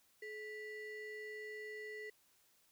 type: ring-modulated tone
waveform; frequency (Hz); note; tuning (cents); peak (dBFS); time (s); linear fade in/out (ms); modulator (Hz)
triangle; 1198; D6; +34; -40; 0.22-2.1; 5; 771
effects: white hiss -72 dBFS RMS until 2.71 s